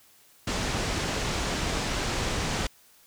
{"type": "low-pass noise", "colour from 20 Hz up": "pink", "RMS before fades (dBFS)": -29, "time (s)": [0.47, 2.67], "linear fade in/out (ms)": 5, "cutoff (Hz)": 7600, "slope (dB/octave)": 24, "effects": ["white hiss -58 dBFS RMS until 3.06 s"]}